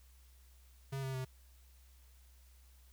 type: tone with pitch steps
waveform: square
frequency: 135.9 / 132.95 / 130.06 Hz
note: C#3 / C3 / C3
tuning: -34 / +28 / -10 cents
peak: -38 dBFS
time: 0.92-1.25 s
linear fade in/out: 10 ms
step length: 110 ms
effects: added 63 Hz sine -59 dBFS peak until 2.92 s + white hiss -69 dBFS RMS until 2.92 s